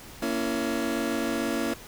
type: chord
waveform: 30% pulse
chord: A# diminished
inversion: none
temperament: just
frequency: 233.1 / 279.7 / 335.6 Hz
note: A#3 / C#4 / E4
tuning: 0 / +16 / +31 cents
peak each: -28 dBFS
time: 0.22-1.74 s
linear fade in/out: 5 ms
effects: pink hiss -45 dBFS RMS until 1.87 s